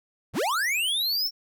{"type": "linear sweep", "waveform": "square", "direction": "up", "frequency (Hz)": [45.84, 5520], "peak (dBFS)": -24, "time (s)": [0.33, 1.31], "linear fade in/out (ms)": 50, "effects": []}